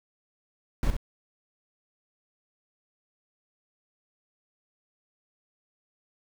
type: noise with echo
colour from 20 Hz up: brown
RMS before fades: -23 dBFS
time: 0.83-0.9 s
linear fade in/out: 0 ms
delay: 66 ms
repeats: 1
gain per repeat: -7 dB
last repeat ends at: 0.966 s
effects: none